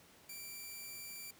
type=tone; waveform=5% pulse; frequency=2345 Hz; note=D7; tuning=3 cents flat; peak=-36 dBFS; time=0.29-1.31 s; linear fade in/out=5 ms; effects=pink hiss -62 dBFS RMS until 1.39 s + high-pass 100 Hz 12 dB/octave